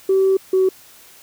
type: tone pair in turn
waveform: sine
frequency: 383.9 / 376.7 Hz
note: G4 / F#4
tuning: -36 / +31 cents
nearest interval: unison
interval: 33 cents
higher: first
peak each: -11 dBFS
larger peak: neither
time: 0.09-0.37 / 0.53-0.69 s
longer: first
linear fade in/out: 5 ms
effects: tanh soft clip ceiling -8 dBFS + white hiss -46 dBFS RMS until 1.22 s